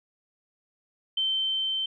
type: tone with level ramp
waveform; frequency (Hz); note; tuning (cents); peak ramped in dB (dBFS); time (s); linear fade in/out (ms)
sine; 3100; G7; -20; -23 to -26; 1.17-1.86; 5
effects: none